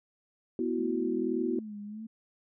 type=chord; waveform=sine; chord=B suspended fourth; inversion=none; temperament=just; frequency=246.9 / 329.3 / 370.4 Hz; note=B3 / E4 / F#4; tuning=0 / -2 / +2 cents; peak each=-32 dBFS; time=0.59-1.59 s; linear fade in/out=2 ms
type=tone with vibrato; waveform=sine; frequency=214.8 Hz; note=A3; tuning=41 cents flat; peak=-38 dBFS; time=0.78-2.07 s; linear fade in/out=10 ms; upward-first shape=sine; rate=1.7 Hz; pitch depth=80 cents each way
effects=none